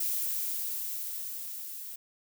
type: noise with level ramp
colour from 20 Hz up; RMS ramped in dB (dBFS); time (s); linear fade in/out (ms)
violet; -30 to -42; 0-1.96; 5
effects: none